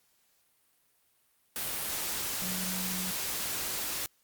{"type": "tone in noise", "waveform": "sine", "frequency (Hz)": 184.6, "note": "F#3", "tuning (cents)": -4, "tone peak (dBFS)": -37, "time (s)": [2.42, 3.11], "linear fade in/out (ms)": 0, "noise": "white", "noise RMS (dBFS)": -34, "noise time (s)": [1.56, 4.06], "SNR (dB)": -6, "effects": ["white hiss -70 dBFS RMS until 4.23 s", "Opus 48 kbps"]}